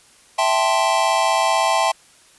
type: chord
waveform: square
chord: A minor seventh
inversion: second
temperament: equal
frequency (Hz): 659.3 / 784 / 880 / 1046.5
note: E5 / G5 / A5 / C6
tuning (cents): 0 / 0 / 0 / 0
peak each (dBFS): -22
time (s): 0.38-1.92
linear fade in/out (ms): 10
effects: white hiss -51 dBFS RMS until 2.38 s + resampled to 24000 Hz